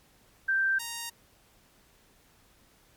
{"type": "tone pair in turn", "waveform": ["sine", "5% pulse"], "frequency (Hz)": [1568, 932.3], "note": ["G6", "A#5"], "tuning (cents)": [0, 0], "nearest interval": "major sixth", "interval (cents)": 900, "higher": "first", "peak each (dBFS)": -23, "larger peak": "neither", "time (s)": [[0.48, 0.79], [0.79, 1.1]], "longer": "neither", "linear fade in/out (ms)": 10, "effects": ["pink hiss -62 dBFS RMS until 2.96 s", "MP3 96 kbps"]}